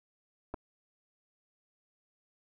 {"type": "clicks", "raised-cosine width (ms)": 1, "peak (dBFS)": -25, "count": 2, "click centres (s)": [0.54, 0.543], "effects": []}